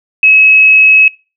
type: tone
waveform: sine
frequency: 2569 Hz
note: E7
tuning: 45 cents flat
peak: -3 dBFS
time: 0.23-1.08 s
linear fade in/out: 2 ms
effects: noise-tail reverb RT60 0.3 s tail -22 dB re dry